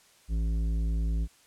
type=tone with tanh clipping; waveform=sine; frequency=55 Hz; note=A1; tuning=in tune; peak=-27 dBFS; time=0.28-1.28 s; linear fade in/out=50 ms; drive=11 dB; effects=white hiss -60 dBFS RMS until 1.46 s + low-pass 10000 Hz 12 dB/octave